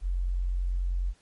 sine tone, 44.79 Hz, F1, 44 cents sharp, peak -25 dBFS, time 0.01-1.14 s, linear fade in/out 50 ms, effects pink hiss -64 dBFS RMS until 1.21 s + MP3 48 kbps

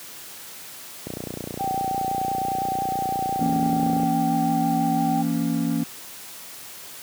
click train, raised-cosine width 2 ms, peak -17 dBFS, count 89, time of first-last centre 1.07-4.033 s, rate 29.7 Hz
sine tone with vibrato, 776 Hz, G5, 18 cents flat, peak -23 dBFS, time 1.59-5.23 s, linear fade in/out 20 ms, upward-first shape sine, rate 5.9 Hz, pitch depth 22 cents each way
triangle chord, A# diminished, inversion second, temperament just, 167.82 / 233.1 / 279.7 Hz, E3 / A#3 / C#4, +31 / 0 / +16 cents, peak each -24 / -23 / -23 dBFS, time 3.4-5.84 s, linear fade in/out 10 ms
effects white hiss -40 dBFS RMS until 7.02 s + high-pass 100 Hz 12 dB/octave

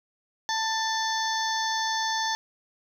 harmonic tone with a mistuned harmonic, 887 Hz, A5, 14 cents sharp, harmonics 1 / 2 / 4 / 5 / 6 / 7, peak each -28 / -31 / -34 / -35 / -36 / -36 dBFS, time 0.49-2.35 s, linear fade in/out 0 ms, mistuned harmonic 4, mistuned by -19 cents, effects 9-bit

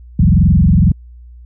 sine tone with frequency modulation, 123.47 Hz, B2, in tune, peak -6 dBFS, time 0.19-0.92 s, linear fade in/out 5 ms, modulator 21.9 Hz, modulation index 3.2, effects added 60 Hz sine -34 dBFS peak until 1.45 s

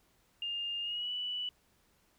sine tone with pitch glide, 2815 to 2962 Hz, F7 to F#7, +13 to +1 cents, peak -34 dBFS, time 0.42-1.49 s, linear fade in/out 2 ms, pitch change +88 cents, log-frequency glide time 0.81-1.11 s, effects pink hiss -70 dBFS RMS until 2.18 s

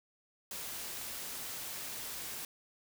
white noise, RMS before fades -42 dBFS, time 0.51-2.45 s, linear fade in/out 2 ms, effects none

